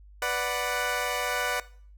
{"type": "chord", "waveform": "15% pulse", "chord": "B minor", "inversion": "none", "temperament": "equal", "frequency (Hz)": [493.9, 587.3, 740], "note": ["B4", "D5", "F#5"], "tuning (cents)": [0, 0, 0], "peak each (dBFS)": -25, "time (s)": [0.22, 1.6], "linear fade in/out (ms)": 2, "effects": ["noise-tail reverb RT60 0.5 s tail -19 dB re dry", "added 50 Hz sine -48 dBFS peak until 1.97 s"]}